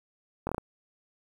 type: slowing click train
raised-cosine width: 1 ms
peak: -17 dBFS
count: 5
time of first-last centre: 0.47-0.581 s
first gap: 21 ms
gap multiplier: 1.19
effects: 8-bit